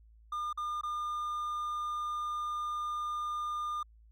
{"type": "tone with dropouts", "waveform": "triangle", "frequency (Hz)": 1208, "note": "D6", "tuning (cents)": 48, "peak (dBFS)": -31, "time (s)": [0.32, 3.83], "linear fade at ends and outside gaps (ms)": 5, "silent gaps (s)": [[0.529, 0.574], [0.812, 0.833]], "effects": ["added 55 Hz sine -56 dBFS peak until 4.11 s"]}